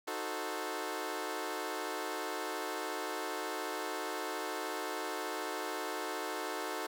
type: chord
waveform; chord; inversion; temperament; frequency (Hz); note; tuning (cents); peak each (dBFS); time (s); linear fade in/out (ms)
15% pulse; D# diminished seventh; none; equal with one note detuned; 311.1 / 368.3 / 440 / 523.3; D#4 / F#4 / A4 / C5; 0 / -8 / 0 / 0; -36 / -35 / -34 / -38; 0.07-6.87; 10
effects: none